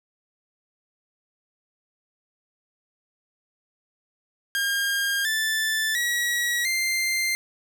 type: tone with pitch steps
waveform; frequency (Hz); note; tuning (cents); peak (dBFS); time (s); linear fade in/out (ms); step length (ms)
sawtooth; 1613 / 1759 / 1918.2 / 2092; G6 / A6 / A#6 / C7; +49 / -1 / +49 / -1; -19; 4.55-7.35; 0; 700
effects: none